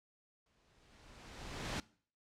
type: noise with exponential growth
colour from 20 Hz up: pink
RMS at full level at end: -37 dBFS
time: 0.46-1.8 s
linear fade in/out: 2 ms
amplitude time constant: 290 ms
effects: noise-tail reverb RT60 0.5 s tail -22 dB re dry + low-pass 6000 Hz 12 dB/octave